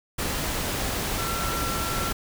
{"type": "tone in noise", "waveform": "sine", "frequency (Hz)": 1351, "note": "E6", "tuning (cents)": 42, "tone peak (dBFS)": -31, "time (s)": [1.18, 2.12], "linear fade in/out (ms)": 10, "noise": "pink", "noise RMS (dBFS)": -28, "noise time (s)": [0.18, 2.13], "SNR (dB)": -6, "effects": []}